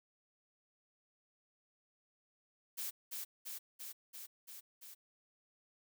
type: noise with echo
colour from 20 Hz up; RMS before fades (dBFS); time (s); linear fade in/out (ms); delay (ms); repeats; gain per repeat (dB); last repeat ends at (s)
blue; -41; 2.77-2.91; 20; 340; 6; -2; 4.95
effects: none